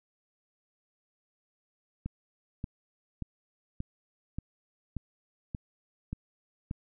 click train, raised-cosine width 5 ms, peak -22 dBFS, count 9, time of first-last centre 2.06-6.711 s, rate 1.72 Hz, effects none

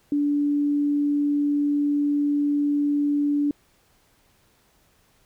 sine tone, 289.9 Hz, D4, 22 cents flat, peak -19 dBFS, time 0.12-3.51 s, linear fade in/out 2 ms, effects pink hiss -62 dBFS RMS until 5.25 s

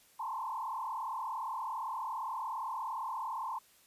sine tone with frequency modulation, 969 Hz, B5, 33 cents flat, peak -35 dBFS, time 0.19-3.59 s, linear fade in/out 10 ms, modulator 37.4 Hz, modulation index 2.9, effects white hiss -64 dBFS RMS until 3.86 s + resampled to 32000 Hz

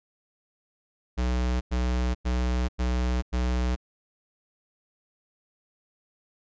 square tone bursts, 61.74 Hz, B1, in tune, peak -24 dBFS, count 5, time 1.17-3.762 s, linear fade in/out 20 ms, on 440 ms, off 98 ms, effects resampled to 16000 Hz

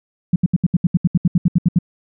sine tone bursts, 174.61 Hz, F3, in tune, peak -9 dBFS, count 15, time 0.33-1.788 s, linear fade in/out 5 ms, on 30 ms, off 72 ms, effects none

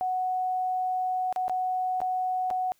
sine tone with dropouts, 740 Hz, F#5, in tune, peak -25 dBFS, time 0.01-2.72 s, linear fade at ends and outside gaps 0 ms, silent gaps 1.326-1.361 / 1.481-1.496 / 2.004-2.016 / 2.503-2.51 s, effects white hiss -67 dBFS RMS until 2.79 s

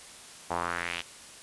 sawtooth tone with band-pass filter sweep, 86.2 Hz, F2, 22 cents flat, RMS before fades -33 dBFS, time 0.5-1.02 s, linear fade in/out 10 ms, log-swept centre 820 to 3100 Hz, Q 2.6, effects white hiss -48 dBFS RMS until 1.42 s + resampled to 24000 Hz

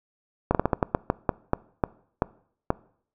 slowing click train, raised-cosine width 1 ms, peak -6 dBFS, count 13, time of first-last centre 0.51-2.704 s, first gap 38 ms, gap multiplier 1.26, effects noise-tail reverb RT60 0.6 s tail -22 dB re dry

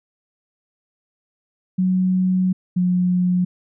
sine tone pair in turn, 185 / 180.25 Hz, F#3 / F#3, 0 / -45 cents, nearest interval unison, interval 45 cents, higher first, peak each -15 dBFS, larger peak neither, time 1.78-2.53 / 2.76-3.45 s, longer first, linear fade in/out 10 ms, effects none

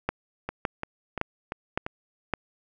two click trains, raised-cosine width 0.5 ms, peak -10 / -16 dBFS, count 5 / 5, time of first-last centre 0.09-2.337 / 0.49-1.865 s, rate 1.78 / 2.91 Hz, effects none

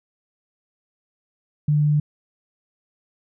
sine tone, 148.8 Hz, D3, 23 cents sharp, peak -15 dBFS, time 1.68-2 s, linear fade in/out 5 ms, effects none

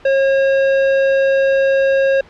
sine tone with tanh clipping, 542 Hz, C#5, 39 cents flat, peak -13 dBFS, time 0.05-2.21 s, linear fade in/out 5 ms, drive 16 dB, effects pink hiss -44 dBFS RMS until 2.29 s + low-pass 3000 Hz 12 dB/octave

